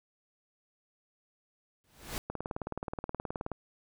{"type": "noise with exponential growth", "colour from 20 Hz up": "pink", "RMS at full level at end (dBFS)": -34, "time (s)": [1.84, 2.18], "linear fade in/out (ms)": 0, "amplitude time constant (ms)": 72}
{"type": "click train", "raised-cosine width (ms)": 1, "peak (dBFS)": -21, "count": 24, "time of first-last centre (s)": [2.3, 3.517], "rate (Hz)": 18.9}
{"effects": []}